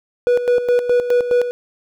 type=tone with tremolo; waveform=triangle; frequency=488.1 Hz; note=B4; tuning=20 cents flat; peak=-9 dBFS; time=0.27-1.51 s; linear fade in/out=0 ms; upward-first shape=square; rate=4.8 Hz; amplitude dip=65%; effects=none